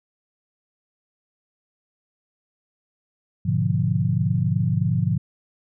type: chord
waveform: sine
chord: G# diminished seventh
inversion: none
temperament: equal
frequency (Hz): 103.83 / 123.47 / 146.83 / 174.61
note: G#2 / B2 / D3 / F3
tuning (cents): 0 / 0 / 0 / 0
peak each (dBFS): -24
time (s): 3.45-5.18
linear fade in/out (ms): 10
effects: none